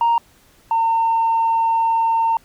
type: tone pair in turn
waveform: sine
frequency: 932.3 / 909.4 Hz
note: A#5 / A#5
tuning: 0 / -43 cents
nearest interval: unison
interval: 43 cents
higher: first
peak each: -11 / -13 dBFS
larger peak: first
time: 0.01-0.18 / 0.71-2.37 s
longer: second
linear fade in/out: 2 ms
effects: tanh soft clip ceiling -11 dBFS + pink hiss -53 dBFS RMS until 2.44 s